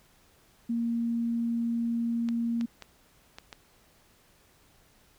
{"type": "tone", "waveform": "sine", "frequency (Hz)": 233.1, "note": "A#3", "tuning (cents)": 0, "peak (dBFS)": -26, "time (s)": [0.69, 2.66], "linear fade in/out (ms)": 10}
{"type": "clicks", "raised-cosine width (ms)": 0.2, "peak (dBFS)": -24, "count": 5, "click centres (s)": [2.288, 2.611, 2.823, 3.385, 3.528]}
{"effects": ["pink hiss -62 dBFS RMS until 5.18 s"]}